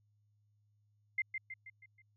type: tone with echo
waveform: sine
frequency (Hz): 2093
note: C7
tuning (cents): 0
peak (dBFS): -30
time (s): 1.18-1.22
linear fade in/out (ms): 5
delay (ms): 160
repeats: 5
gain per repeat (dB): -6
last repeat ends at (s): 2.02
effects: added 104 Hz sine -70 dBFS peak until 2.16 s